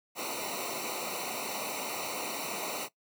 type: noise with comb filter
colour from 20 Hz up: pink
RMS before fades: -36 dBFS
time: 0.15-2.89 s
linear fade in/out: 50 ms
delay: 0.6 ms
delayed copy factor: -1
effects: noise-tail reverb RT60 0.1 s tail -18 dB re dry + high-pass 200 Hz 12 dB/octave